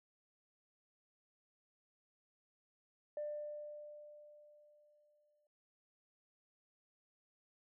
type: tone with exponential decay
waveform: sine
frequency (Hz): 595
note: D5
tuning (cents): +22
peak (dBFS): -37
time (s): 3.17-5.47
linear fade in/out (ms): 2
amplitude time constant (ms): 500
effects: tanh soft clip ceiling -34 dBFS